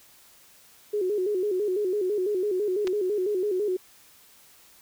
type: tone with vibrato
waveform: sine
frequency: 392 Hz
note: G4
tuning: in tune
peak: -23 dBFS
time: 0.93-3.77 s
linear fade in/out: 10 ms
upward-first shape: square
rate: 6 Hz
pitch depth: 110 cents each way
type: clicks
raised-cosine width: 0.2 ms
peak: -17 / -18 dBFS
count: 2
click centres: 2.872 / 2.876 s
effects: white hiss -55 dBFS RMS until 4.81 s